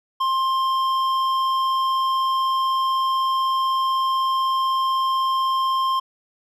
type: tone with hard clipping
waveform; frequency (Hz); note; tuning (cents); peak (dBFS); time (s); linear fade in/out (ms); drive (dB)
sine; 1056; C6; +16; -20; 0.2-6; 10; 8
effects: none